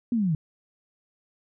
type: linear sweep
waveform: sine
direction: down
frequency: 246.9 to 146.1 Hz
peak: -21 dBFS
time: 0.12-0.35 s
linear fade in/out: 2 ms
effects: none